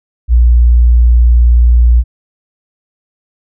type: tone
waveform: sine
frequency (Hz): 59.4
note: A#1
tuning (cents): +33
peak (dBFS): -3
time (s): 0.28-2.04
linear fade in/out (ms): 50
effects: none